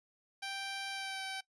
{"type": "tone with pitch glide", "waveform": "10% pulse", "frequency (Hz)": [784, 770.5], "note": ["G5", "G5"], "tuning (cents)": [0, -30], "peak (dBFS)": -30, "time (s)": [0.42, 1.41], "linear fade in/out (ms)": 10, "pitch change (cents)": -30, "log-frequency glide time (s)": [0.91, 1.23], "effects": ["noise-tail reverb RT60 0.1 s tail -20 dB re dry", "resampled to 24000 Hz"]}